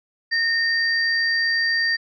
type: tone pair together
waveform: sine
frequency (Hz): 1837 / 4694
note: A#6 / D8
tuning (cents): -26 / -2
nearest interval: octave + major third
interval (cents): 1624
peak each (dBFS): -19 / -24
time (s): 0.31-1.97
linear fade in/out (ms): 20
effects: none